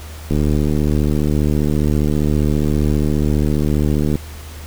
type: click train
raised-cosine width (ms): 3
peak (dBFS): -5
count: 289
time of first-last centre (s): 0.31-4.155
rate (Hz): 74.9
effects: added 77 Hz sine -31 dBFS peak until 4.66 s + pink hiss -38 dBFS RMS until 4.66 s